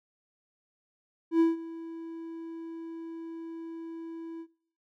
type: tone with ADSR envelope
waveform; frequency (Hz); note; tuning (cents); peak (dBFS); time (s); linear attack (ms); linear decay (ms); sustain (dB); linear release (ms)
triangle; 329.6; E4; 0; -16; 1.31-4.47; 91; 160; -20; 66
effects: noise-tail reverb RT60 0.5 s tail -20 dB re dry